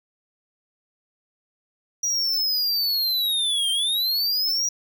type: linear two-way sweep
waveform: square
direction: down then up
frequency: 5800 to 3136 to 5800 Hz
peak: -21 dBFS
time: 2.03-4.69 s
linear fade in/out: 5 ms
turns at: 3.71 s
effects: none